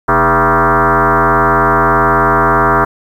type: tone with frequency modulation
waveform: sine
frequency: 130.81 Hz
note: C3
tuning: in tune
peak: -7 dBFS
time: 0.08-2.85 s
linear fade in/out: 10 ms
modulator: 180 Hz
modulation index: 7.8
effects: 7-bit